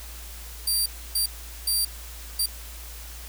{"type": "tone bursts at uneven times", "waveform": "15% pulse", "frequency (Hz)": 4700, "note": "D8", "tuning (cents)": 1, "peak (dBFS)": -15, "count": 4, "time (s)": [[0.67, 0.86], [1.15, 1.26], [1.67, 1.85], [2.39, 2.46]], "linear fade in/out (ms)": 5, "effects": ["added 57 Hz sine -39 dBFS peak until 3.28 s", "white hiss -43 dBFS RMS until 3.28 s"]}